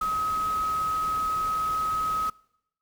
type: tone in noise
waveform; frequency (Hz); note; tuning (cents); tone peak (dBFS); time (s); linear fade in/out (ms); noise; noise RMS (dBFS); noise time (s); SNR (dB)
sine; 1272; D#6; +38; -24; 0.01-2.3; 5; pink; -41; 0.01-2.3; +14
effects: noise-tail reverb RT60 0.8 s tail -23 dB re dry